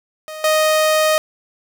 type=tone with level steps; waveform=sawtooth; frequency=622.3 Hz; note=D#5; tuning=in tune; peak=-25 / -9 dBFS; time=0.28-1.18 s; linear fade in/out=0 ms; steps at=0.44 s; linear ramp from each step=2 ms; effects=none